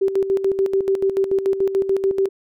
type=tone with tremolo; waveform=sine; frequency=388.3 Hz; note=G4; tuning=16 cents flat; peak=-14 dBFS; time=0.01-2.29 s; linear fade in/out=10 ms; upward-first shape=square; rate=6.9 Hz; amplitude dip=65%; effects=none